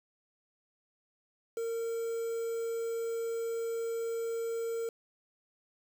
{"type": "tone with quantisation", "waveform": "triangle", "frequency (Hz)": 459.1, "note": "A#4", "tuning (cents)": -26, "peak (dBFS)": -30, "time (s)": [1.57, 4.89], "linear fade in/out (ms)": 2, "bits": 8, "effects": []}